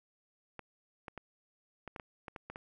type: clicks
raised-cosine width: 0.5 ms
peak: -28 dBFS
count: 10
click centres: 0.593 / 1.082 / 1.177 / 1.877 / 1.962 / 1.998 / 2.282 / 2.362 / 2.5 / 2.559 s
effects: none